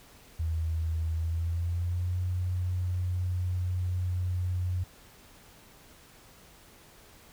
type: tone with pitch glide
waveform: sine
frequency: 81 to 90.4 Hz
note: E2 to F#2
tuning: -30 to -40 cents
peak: -27 dBFS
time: 0.39-4.84 s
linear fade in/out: 10 ms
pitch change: +190 cents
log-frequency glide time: 1.15-2.16 s
effects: pink hiss -55 dBFS RMS until 7.32 s